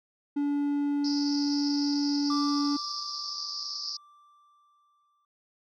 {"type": "tone", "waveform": "triangle", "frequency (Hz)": 287.3, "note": "D4", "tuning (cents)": -38, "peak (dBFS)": -23, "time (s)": [0.36, 2.77], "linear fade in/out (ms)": 10}
{"type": "band-pass noise", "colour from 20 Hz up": "pink", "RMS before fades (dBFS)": -36, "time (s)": [1.04, 3.97], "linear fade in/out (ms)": 5, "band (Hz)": [4600, 5400], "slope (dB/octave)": 96}
{"type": "tone with exponential decay", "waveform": "triangle", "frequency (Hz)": 1174, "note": "D6", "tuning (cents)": -1, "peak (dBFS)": -28, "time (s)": [2.3, 5.25], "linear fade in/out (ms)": 2, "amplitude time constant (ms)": 640}
{"effects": []}